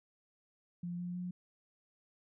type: tone with pitch steps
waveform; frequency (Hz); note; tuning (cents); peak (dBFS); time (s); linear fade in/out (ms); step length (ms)
sine; 174.61 / 176.95 / 179.31; F3 / F3 / F3; 0 / +23 / +46; -37; 0.83-1.31; 5; 160
effects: none